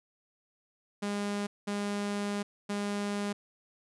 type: tone bursts at uneven times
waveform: sawtooth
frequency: 203.8 Hz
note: G#3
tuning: 32 cents flat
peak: -27 dBFS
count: 3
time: 1.02-1.47 / 1.67-2.43 / 2.69-3.33 s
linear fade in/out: 10 ms
effects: resampled to 24000 Hz